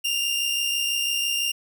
sawtooth tone pair together, 2743 / 2809 Hz, F7 / F7, -32 / +9 cents, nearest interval unison, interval 41 cents, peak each -27 / -20 dBFS, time 0.04-1.52 s, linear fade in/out 10 ms, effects none

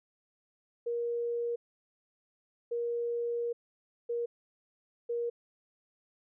sine tone bursts at uneven times, 472.7 Hz, A#4, 24 cents sharp, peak -30 dBFS, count 4, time 0.86-1.56 / 2.71-3.53 / 4.09-4.26 / 5.09-5.3 s, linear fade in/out 10 ms, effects none

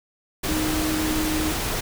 sine tone in noise, 311.1 Hz, D#4, in tune, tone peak -24 dBFS, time 0.48-1.52 s, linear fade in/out 10 ms, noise pink, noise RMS -26 dBFS, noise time 0.43-1.81 s, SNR -1 dB, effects none

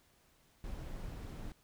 brown noise with amplitude modulation, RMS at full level -42 dBFS, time 0.64-1.52 s, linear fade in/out 2 ms, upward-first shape sine, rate 204 Hz, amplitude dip 35%, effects pink hiss -69 dBFS RMS until 1.63 s

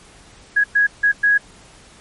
sine tone bursts at uneven times, 1661.2 Hz, G#6, in tune, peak -11 dBFS, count 4, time 0.56-0.64 / 0.75-0.87 / 1.03-1.12 / 1.23-1.38 s, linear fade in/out 10 ms, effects pink hiss -46 dBFS RMS until 2 s + MP3 48 kbps

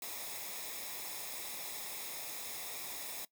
white noise with comb filter, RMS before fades -43 dBFS, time 0.02-3.25 s, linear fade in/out 2 ms, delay 0.67 ms, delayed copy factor -0.6, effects noise-tail reverb RT60 0.1 s tail -20 dB re dry

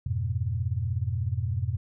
sine chord, F diminished, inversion none, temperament equal, 87.31 / 103.83 / 123.47 Hz, F2 / Ab2 / Cb3, 0 / 0 / 0 cents, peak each -30 dBFS, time 0.06-1.77 s, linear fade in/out 5 ms, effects none

